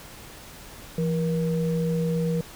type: tone pair together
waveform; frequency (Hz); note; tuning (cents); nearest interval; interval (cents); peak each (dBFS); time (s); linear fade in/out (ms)
sine; 168.01 / 475.2; E3 / A#4; +33 / +33; octave + tritone; 1800; -23 / -28; 0.98-2.41; 2
effects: pink hiss -44 dBFS RMS until 2.55 s